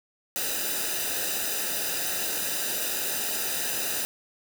white noise with comb filter, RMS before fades -29 dBFS, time 0.36-4.05 s, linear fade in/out 0 ms, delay 0.91 ms, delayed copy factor -0.75, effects none

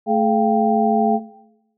sine tone cluster, 219.8 / 423.8 / 692 / 785 Hz, A3 / G#4 / F5 / G5, -2 / +35 / -16 / +2 cents, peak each -20 dBFS, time 0.06-1.2 s, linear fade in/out 50 ms, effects noise-tail reverb RT60 0.9 s tail -17 dB re dry

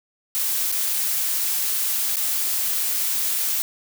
blue noise with dropouts, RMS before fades -23 dBFS, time 0.35-3.62 s, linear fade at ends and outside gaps 0 ms, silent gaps 0.717-0.724 / 2.158-2.168 s, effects none

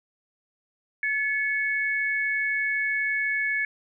sine tone pair together, 1718.4 / 2212 Hz, A6 / C#7, -41 / -4 cents, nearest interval major third, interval 437 cents, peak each -26 dBFS, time 1.03-3.65 s, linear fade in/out 2 ms, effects none

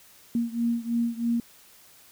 sine beating tone pair, 233.1 / 236.2 Hz, A#3 / A#3, 0 / +23 cents, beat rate 3.1 Hz, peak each -26 / -28 dBFS, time 0.35-1.4 s, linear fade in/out 2 ms, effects white hiss -54 dBFS RMS until 2.11 s

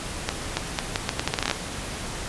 accelerating click train, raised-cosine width 0.2 ms, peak -5 dBFS, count 14, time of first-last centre 0.29-1.512 s, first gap 280 ms, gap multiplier 0.78, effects pink hiss -33 dBFS RMS until 2.28 s + resampled to 24000 Hz

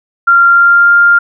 sine tone with pitch glide, 1385 to 1399.5 Hz, F6 to F6, -15 to +3 cents, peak -3 dBFS, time 0.27-1.19 s, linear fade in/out 10 ms, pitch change +18 cents, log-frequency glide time 0.46-0.92 s, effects none

